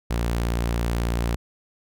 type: tone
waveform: sawtooth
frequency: 58.27 Hz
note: A#1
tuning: in tune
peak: -18 dBFS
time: 0.1-1.36 s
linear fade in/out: 10 ms
effects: none